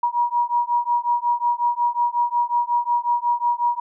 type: beating tone pair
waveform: sine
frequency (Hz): 955 / 960.5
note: A#5 / B5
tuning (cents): +42 / -48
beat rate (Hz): 5.5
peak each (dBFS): -21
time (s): 0.03-3.8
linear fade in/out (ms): 5
effects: none